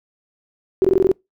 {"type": "tone bursts", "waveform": "sine", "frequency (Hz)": 378.6, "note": "F#4", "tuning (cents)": 40, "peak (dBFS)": -10, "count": 7, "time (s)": [0.82, 1.115], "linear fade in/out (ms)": 0, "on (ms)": 25, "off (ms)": 20, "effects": ["noise-tail reverb RT60 0.2 s tail -26 dB re dry"]}